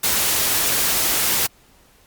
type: noise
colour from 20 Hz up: white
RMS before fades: -19 dBFS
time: 0.03-1.47 s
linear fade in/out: 10 ms
effects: pink hiss -54 dBFS RMS until 2.06 s + Opus 48 kbps